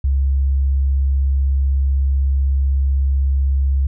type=tone; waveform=sine; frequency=68 Hz; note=C#2; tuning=33 cents flat; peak=-13 dBFS; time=0.04-3.87 s; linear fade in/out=5 ms; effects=none